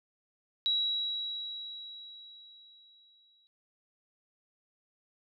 sine tone with exponential decay, 3881 Hz, B7, 31 cents flat, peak -25 dBFS, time 0.66-3.47 s, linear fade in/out 0 ms, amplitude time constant 610 ms, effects none

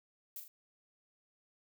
violet noise with echo, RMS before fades -44 dBFS, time 0.36-0.4 s, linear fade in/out 2 ms, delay 40 ms, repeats 2, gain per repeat -6 dB, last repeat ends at 0.48 s, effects none

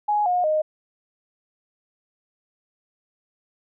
sine tone with pitch steps, 835 / 718.6 / 618.4 Hz, G#5 / F5 / D#5, +9 / +49 / -11 cents, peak -18 dBFS, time 0.08-0.62 s, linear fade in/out 10 ms, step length 180 ms, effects none

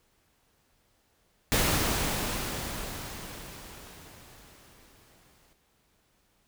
pink noise with exponential decay, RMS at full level -24 dBFS, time 1.52-5.53 s, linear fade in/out 0 ms, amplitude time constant 870 ms, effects pink hiss -69 dBFS RMS until 6.47 s

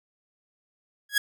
sawtooth tone with exponential growth, 1661.2 Hz, G#6, in tune, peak -12 dBFS, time 1.09-1.18 s, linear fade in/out 5 ms, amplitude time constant 18 ms, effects none

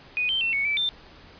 sine tone with pitch steps, 2480 / 3119 / 2700 / 2219 / 2314 / 3577 Hz, D#7 / G7 / E7 / C#7 / D7 / A7, -6 / -9 / +41 / +1 / -26 / +28 cents, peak -22 dBFS, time 0.17-0.89 s, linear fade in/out 0 ms, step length 120 ms, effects pink hiss -49 dBFS RMS until 1.39 s + resampled to 11025 Hz

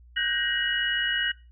sine tone cluster, 1486 / 1544 / 1604 / 1881 / 2913 Hz, F#6 / G6 / G6 / A#6 / F#7, +7 / -27 / +39 / +15 / -28 cents, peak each -33 / -34 / -32 / -29 / -28 dBFS, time 0.16-1.32 s, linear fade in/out 10 ms, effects noise-tail reverb RT60 0.3 s tail -21 dB re dry + added 60 Hz sine -49 dBFS peak until 1.51 s

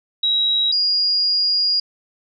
sine tone pair in turn, 3853 / 4854 Hz, B7 / D#8, -44 / -44 cents, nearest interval major third, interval 400 cents, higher second, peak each -15 dBFS, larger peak neither, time 0.23-0.72 / 0.72-1.8 s, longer second, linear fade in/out 5 ms, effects none

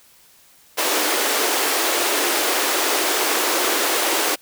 pink high-pass noise, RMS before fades -20 dBFS, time 0.77-4.36 s, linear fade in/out 20 ms, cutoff 300 Hz, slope 48 dB/octave, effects white hiss -52 dBFS RMS until 4.41 s

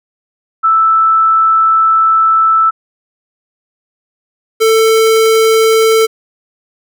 sine / square tone pair in turn, 1318.5 / 444.7 Hz, E6 / A4, 0 / +18 cents, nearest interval octave + perfect fifth, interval 1882 cents, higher first, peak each -6 / -7 dBFS, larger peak first, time 0.63-2.71 / 4.6-6.07 s, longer first, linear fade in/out 20 ms, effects none

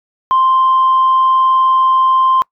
sine tone, 1046.5 Hz, C6, in tune, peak -7 dBFS, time 0.31-2.42 s, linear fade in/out 0 ms, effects noise-tail reverb RT60 0.1 s tail -25 dB re dry + tanh soft clip ceiling -5 dBFS

